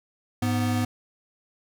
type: tone pair together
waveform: square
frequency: 103.81 / 246.9 Hz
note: G#2 / B3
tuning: 0 / 0 cents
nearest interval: octave + minor third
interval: 1500 cents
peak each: -26 dBFS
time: 0.42-0.85 s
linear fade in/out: 5 ms
effects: none